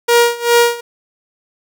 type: tone with tremolo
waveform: sawtooth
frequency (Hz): 473.7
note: A#4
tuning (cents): +28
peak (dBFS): -3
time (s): 0.08-0.81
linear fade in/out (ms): 10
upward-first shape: sine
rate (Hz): 2.5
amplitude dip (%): 90
effects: none

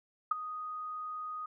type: tone with ADSR envelope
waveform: sine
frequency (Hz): 1244.5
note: D#6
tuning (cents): 0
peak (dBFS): -22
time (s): 0.31-1.46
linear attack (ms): 6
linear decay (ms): 13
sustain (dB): -15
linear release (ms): 5
effects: none

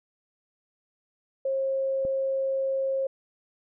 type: tone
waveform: sine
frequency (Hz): 537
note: C5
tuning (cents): +45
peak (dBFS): -24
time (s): 1.45-3.07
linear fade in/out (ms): 5
type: click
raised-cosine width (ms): 2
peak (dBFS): -24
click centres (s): 2.051
effects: none

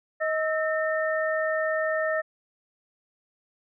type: tone cluster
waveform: sine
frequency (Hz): 630 / 1308 / 1819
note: D#5 / E6 / A#6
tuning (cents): +21 / -14 / -43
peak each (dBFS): -25 / -33 / -29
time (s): 0.2-2.22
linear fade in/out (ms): 20
effects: none

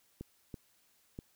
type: clicks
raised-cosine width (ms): 3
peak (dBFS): -29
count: 3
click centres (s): 0.21 / 0.542 / 1.189
effects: white hiss -70 dBFS RMS until 1.35 s

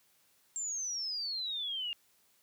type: exponential sweep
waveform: sine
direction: down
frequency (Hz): 7459 to 2794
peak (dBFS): -34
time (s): 0.56-1.93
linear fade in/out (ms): 0
effects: white hiss -69 dBFS RMS until 2.42 s + high-pass 60 Hz 12 dB/octave

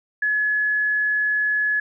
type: tone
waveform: sine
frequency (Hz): 1700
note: G#6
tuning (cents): +40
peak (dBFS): -18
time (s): 0.22-1.8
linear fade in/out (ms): 5
effects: none

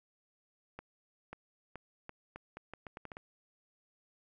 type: accelerating click train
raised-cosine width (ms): 0.5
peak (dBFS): -29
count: 12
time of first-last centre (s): 0.79-3.169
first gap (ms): 540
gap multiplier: 0.79
effects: none

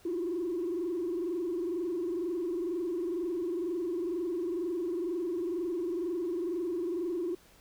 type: tone with frequency modulation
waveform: sine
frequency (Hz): 347.9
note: F4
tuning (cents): -7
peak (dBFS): -29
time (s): 0.05-7.35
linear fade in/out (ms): 5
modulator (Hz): 22.1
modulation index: 1.1
effects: tanh soft clip ceiling -26 dBFS + pink hiss -60 dBFS RMS until 7.6 s

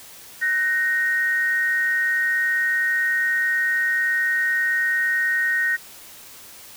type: tone pair together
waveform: sine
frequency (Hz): 1504.8 / 1864.7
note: F#6 / A#6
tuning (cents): +29 / 0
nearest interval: major third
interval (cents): 371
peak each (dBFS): -25 / -19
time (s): 0.41-5.77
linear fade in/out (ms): 20
effects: white hiss -43 dBFS RMS until 6.76 s

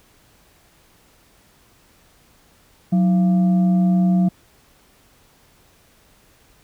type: tone with frequency modulation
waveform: sine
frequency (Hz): 183.2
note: F#3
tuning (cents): -17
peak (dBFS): -13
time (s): 2.92-4.29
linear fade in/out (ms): 10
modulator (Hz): 503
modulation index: 0.3
effects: pink hiss -55 dBFS RMS until 6.63 s

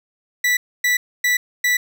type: tone bursts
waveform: 40% pulse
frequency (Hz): 1966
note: B6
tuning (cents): -8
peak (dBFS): -14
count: 4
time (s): 0.44-1.77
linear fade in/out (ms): 5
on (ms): 130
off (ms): 270
effects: none

